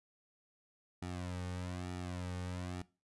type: tone with flanger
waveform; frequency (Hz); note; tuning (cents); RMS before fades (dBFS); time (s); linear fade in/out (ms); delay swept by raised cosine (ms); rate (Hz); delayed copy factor
sawtooth; 90; F#2; -47; -41; 1.02-2.82; 5; 1.9 to 3; 1.1; -0.95
effects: noise-tail reverb RT60 0.3 s tail -20 dB re dry + resampled to 24000 Hz